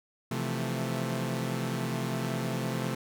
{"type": "chord", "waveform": "sawtooth", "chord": "F major seventh", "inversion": "second", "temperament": "equal", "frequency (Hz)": [130.81, 164.81, 174.61, 220], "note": ["C3", "E3", "F3", "A3"], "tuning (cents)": [0, 0, 0, 0], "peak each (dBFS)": [-29, -34, -34, -31], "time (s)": [0.31, 2.95], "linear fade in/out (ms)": 5, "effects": []}